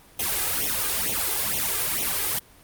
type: noise with flanger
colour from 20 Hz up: white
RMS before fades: -25 dBFS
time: 0.19-2.39 s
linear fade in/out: 5 ms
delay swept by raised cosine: 0.31 to 2.51 ms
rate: 2.2 Hz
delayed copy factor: +0.9
effects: pink hiss -52 dBFS RMS until 2.63 s + Opus 32 kbps